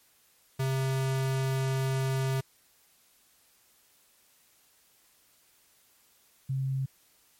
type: tone pair in turn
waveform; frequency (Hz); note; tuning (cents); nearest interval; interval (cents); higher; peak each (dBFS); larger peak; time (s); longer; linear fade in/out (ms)
square / sine; 133.1 / 133.76; C3 / C3; +30 / +39; unison; 9; second; -27; neither; 0.59-2.41 / 6.49-6.86; first; 10
effects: white hiss -64 dBFS RMS until 7.39 s + MP3 64 kbps